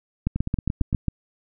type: two click trains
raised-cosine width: 5 ms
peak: -9 / -13 dBFS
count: 7 / 6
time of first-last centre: 0.27-1.083 / 0.36-0.929 s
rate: 7.38 / 8.79 Hz
effects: none